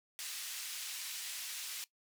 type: band-pass noise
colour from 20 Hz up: pink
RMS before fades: -43 dBFS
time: 0.19-1.84 s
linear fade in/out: 0 ms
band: 2900 to 15000 Hz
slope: 12 dB/octave
effects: noise-tail reverb RT60 0.1 s tail -18 dB re dry